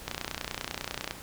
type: click train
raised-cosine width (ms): 0.2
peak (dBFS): -14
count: 32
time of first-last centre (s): 0.08-1.11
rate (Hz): 30.1
effects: pink hiss -45 dBFS RMS until 1.22 s